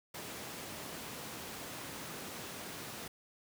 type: high-pass noise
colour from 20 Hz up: pink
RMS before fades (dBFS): -45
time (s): 0.14-3.08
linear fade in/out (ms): 5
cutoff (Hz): 140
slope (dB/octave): 12
effects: none